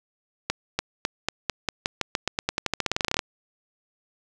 accelerating click train, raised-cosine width 0.2 ms, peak -6 dBFS, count 26, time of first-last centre 0.5-3.192 s, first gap 290 ms, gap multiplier 0.9, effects none

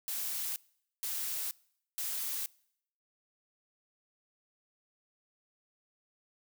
blue noise bursts, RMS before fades -36 dBFS, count 3, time 0.08-2.46 s, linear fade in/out 0 ms, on 480 ms, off 470 ms, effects noise-tail reverb RT60 0.7 s tail -24 dB re dry

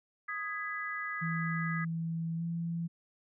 sine chord, G# minor, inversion second, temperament just, 1245.9 / 1661.2 / 1993.5 Hz, D#6 / G#6 / B6, +2 / 0 / +16 cents, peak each -39 dBFS, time 0.28-1.85 s, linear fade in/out 10 ms
sine tone with pitch glide, 164.81 to 168.18 Hz, E3 to E3, 0 to +35 cents, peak -32 dBFS, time 1.21-2.88 s, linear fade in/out 20 ms, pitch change +35 cents, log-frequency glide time 2.37-2.42 s
effects none

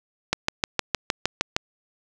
click train, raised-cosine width 0.2 ms, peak -3 dBFS, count 9, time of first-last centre 0.33-1.565 s, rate 6.48 Hz, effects none

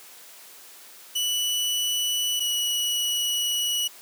sawtooth tone pair in turn, 2960 / 2931 Hz, F#7 / F#7, 0 / -17 cents, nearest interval unison, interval 17 cents, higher first, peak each -20 dBFS, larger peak neither, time 1.15-2.4 / 2.4-3.88 s, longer second, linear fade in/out 10 ms, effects white hiss -47 dBFS RMS until 4.01 s + high-pass 300 Hz 12 dB/octave

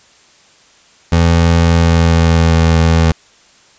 25% pulse tone with pitch glide, 84 to 82.13 Hz, E2 to E2, +33 to -6 cents, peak -4 dBFS, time 1.12-3.12 s, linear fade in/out 5 ms, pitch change -39 cents, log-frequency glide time 1.66-2.64 s, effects white hiss -47 dBFS RMS until 3.78 s + resampled to 16000 Hz

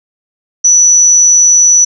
sine tone, 5930 Hz, F#8, 3 cents sharp, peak -3 dBFS, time 0.64-1.85 s, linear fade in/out 10 ms, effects none

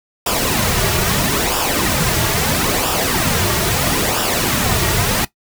pink noise with flanger, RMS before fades -17 dBFS, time 0.26-5.25 s, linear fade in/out 5 ms, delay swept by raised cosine 0.47 to 3.97 ms, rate 0.76 Hz, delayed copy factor -0.6, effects noise-tail reverb RT60 0.1 s tail -17 dB re dry

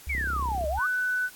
sine tone with vibrato, 68 Hz, C#2, 33 cents flat, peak -30 dBFS, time 0.07-0.79 s, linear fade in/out 0 ms, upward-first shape sine, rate 8.9 Hz, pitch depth 54 cents each way
sine exponential two-way sweep, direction down then up, 2349 to 587.3 to 1311 Hz, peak -27 dBFS, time 0.09-0.87 s, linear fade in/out 10 ms, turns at 0.68 s
click train, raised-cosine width 3 ms, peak -27 dBFS, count 17, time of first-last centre 0.15-0.641 s, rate 32.6 Hz
sine tone, 1496 Hz, F#6, 19 cents sharp, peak -24 dBFS, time 0.77-1.3 s, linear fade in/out 50 ms
effects white hiss -49 dBFS RMS until 1.35 s + AAC 64 kbps

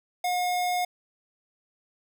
square tone, 719 Hz, F#5, 50 cents flat, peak -25 dBFS, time 0.24-0.85 s, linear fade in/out 5 ms, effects none

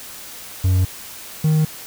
triangle tone pair in turn, 92.5 / 155.57 Hz, F#2 / D#3, 0 / 0 cents, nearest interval major sixth, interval 900 cents, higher second, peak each -11 dBFS, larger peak neither, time 0.64-0.85 / 1.44-1.65 s, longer neither, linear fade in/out 5 ms, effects white hiss -36 dBFS RMS until 1.86 s

